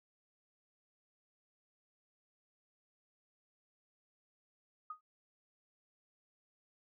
sine tone with exponential decay, 1244.5 Hz, D#6, in tune, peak -38 dBFS, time 4.9-5.01 s, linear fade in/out 5 ms, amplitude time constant 23 ms, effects none

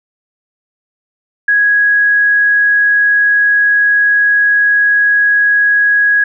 sine tone, 1661.2 Hz, G#6, in tune, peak -7 dBFS, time 1.48-6.24 s, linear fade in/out 5 ms, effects none

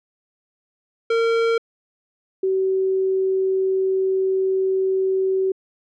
square / sine tone pair in turn, 458.4 / 380.6 Hz, A#4 / F#4, -29 / +49 cents, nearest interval minor third, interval 322 cents, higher first, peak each -17 dBFS, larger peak neither, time 1.1-1.58 / 2.43-5.52 s, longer second, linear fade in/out 5 ms, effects low-pass 3000 Hz 12 dB/octave

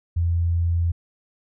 sine tone, 85 Hz, F2, 46 cents flat, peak -18 dBFS, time 0.16-0.92 s, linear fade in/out 10 ms, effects none

